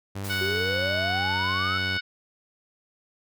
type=tone with pitch glide; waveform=sawtooth; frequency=98.7 to 93.97 Hz; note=G2 to F#2; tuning=+12 to +27 cents; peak=-27 dBFS; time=0.15-1.98 s; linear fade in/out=10 ms; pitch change=-85 cents; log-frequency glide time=0.27-0.42 s
type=noise with exponential decay; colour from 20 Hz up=white; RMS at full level=-38 dBFS; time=0.24-1.81 s; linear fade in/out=5 ms; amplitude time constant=340 ms
type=harmonic tone; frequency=740 Hz; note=F#5; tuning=in tune; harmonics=2 / 3 / 4 / 5 / 6 / 7; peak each=-28 / -32 / -34 / -36 / -38 / -39 dBFS; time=0.29-2.01 s; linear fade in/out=20 ms
type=exponential sweep; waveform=sine; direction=up; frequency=371.9 to 1348 Hz; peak=-28 dBFS; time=0.41-1.78 s; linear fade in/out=5 ms
effects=none